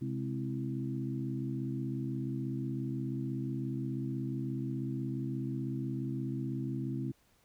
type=harmonic tone with a mistuned harmonic; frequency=65.9 Hz; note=C2; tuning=13 cents sharp; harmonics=2 / 3 / 4 / 5; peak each=-36 / -41 / -39 / -41 dBFS; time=0.01-7.12 s; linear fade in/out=10 ms; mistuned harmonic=3; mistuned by=+80 cents; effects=pink hiss -69 dBFS RMS until 7.44 s